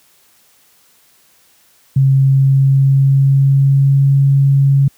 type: tone with pitch glide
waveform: sine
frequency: 135.2 to 138.12 Hz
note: C#3 to C#3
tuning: -43 to -6 cents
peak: -7 dBFS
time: 1.96-4.88 s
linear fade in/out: 5 ms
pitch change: +37 cents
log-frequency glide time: 2.15-4.11 s
effects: white hiss -52 dBFS RMS until 4.97 s + high-pass 60 Hz 12 dB/octave